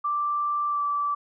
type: tone with pitch glide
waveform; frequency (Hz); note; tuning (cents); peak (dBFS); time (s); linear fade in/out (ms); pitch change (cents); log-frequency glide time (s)
sine; 1174.7 to 1160.5; D6 to D6; 0 to -21; -23; 0.04-1.15; 10; -21; 0.68-0.82
effects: none